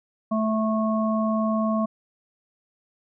harmonic tone, 219 Hz, A3, 8 cents flat, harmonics 1 / 3 / 5, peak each -22 / -27 / -29 dBFS, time 0.31-1.86 s, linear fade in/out 10 ms, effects none

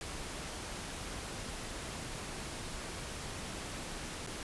pink noise with dropouts, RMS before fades -42 dBFS, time 0.01-4.43 s, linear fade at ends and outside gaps 1 ms, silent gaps 4.265-4.272 s, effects resampled to 24000 Hz

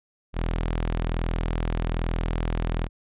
sawtooth tone, 41.2 Hz, E1, in tune, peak -20 dBFS, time 0.33-2.89 s, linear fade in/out 50 ms, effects resampled to 8000 Hz

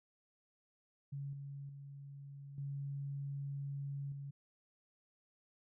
sine tone with level steps, 140.1 Hz, C#3, 19 cents sharp, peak -40 / -44 / -48 / -39 / -43 dBFS, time 1.12-4.31 s, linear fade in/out 10 ms, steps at 1.33 / 1.69 / 2.58 / 4.12 s, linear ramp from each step 2 ms, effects none

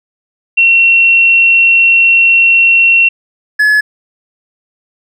sine / triangle tone pair in turn, 2724 / 1704.7 Hz, F7 / G#6, -44 / +45 cents, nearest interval minor sixth, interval 811 cents, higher first, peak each -4 dBFS, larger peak neither, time 0.57-3.09 / 3.59-3.81 s, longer first, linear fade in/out 10 ms, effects none

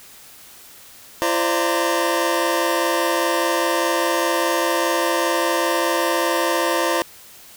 25% pulse tone cluster, 339.7 / 522 / 587 / 922 Hz, F4 / C5 / D5 / A#5, -48 / -4 / -1 / -19 cents, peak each -19 / -19 / -21 / -21 dBFS, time 1.22-7.02 s, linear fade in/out 0 ms, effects white hiss -44 dBFS RMS until 7.56 s

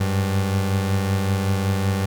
30% pulse beating tone pair, 96.5 / 101.8 Hz, G2 / G#2, -27 / -34 cents, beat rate 5.3 Hz, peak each -17 / -25 dBFS, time 0-2.06 s, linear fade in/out 10 ms, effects none

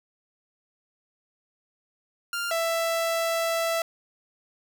sawtooth tone pair in turn, 1396.9 / 662.9 Hz, F6 / E5, 0 / +10 cents, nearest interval octave + minor second, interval 1290 cents, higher first, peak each -24 / -20 dBFS, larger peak second, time 2.33-2.51 / 2.51-3.82 s, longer second, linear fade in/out 2 ms, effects 10-bit

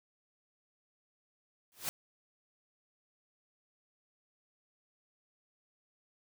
white noise with exponential growth, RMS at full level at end -32 dBFS, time 1.72-1.89 s, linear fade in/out 0 ms, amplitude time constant 36 ms, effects none

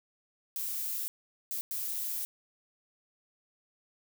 violet noise bursts at uneven times, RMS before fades -35 dBFS, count 3, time 0.56-1.08 / 1.51-1.61 / 1.71-2.25 s, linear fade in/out 0 ms, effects none

